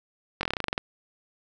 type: slowing click train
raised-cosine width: 0.3 ms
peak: -11 dBFS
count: 12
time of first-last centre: 0.41-0.779 s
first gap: 21 ms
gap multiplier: 1.09
effects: none